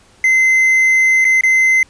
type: tone with dropouts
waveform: triangle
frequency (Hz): 2062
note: C7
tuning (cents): -26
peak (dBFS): -7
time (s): 0.24-1.83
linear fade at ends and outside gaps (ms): 2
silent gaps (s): 1.245-1.25 / 1.41-1.435
effects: pink hiss -49 dBFS RMS until 1.89 s + resampled to 22050 Hz